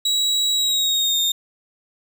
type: tone with pitch glide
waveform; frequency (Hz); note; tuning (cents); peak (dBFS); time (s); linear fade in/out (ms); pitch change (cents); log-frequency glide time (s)
35% pulse; 3882 to 3664; B7 to A#7; -31 to -31; -16; 0.05-1.32; 5; -100; 0.53-1.19
effects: none